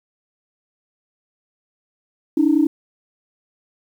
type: tone pair together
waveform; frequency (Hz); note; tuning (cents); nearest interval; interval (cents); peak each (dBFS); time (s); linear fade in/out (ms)
sine; 287.9 / 318.1; D4 / D#4; -34 / +38; major second; 172; -15; 2.37-2.67; 5
effects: tanh soft clip ceiling -5 dBFS + 8-bit